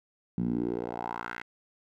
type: tone with band-pass filter sweep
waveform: 10% pulse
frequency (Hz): 59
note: A#1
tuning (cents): +22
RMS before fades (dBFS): -33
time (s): 0.38-1.42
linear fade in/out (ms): 0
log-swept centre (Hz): 180 to 1900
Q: 3
effects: none